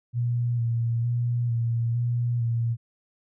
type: tone with vibrato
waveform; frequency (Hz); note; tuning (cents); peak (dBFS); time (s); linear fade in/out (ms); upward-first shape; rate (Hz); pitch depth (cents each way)
sine; 118.3; A#2; +26; -22; 0.13-2.77; 50; square; 1.1; 26
effects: none